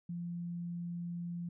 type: tone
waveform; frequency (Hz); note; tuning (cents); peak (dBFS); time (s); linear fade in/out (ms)
sine; 172.7; F3; -19; -37; 0.09-1.49; 5
effects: none